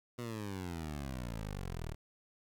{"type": "exponential sweep", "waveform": "15% pulse", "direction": "down", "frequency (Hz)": [123.47, 37.14], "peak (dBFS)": -33, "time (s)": [0.18, 1.95], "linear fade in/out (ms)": 10, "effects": ["11-bit"]}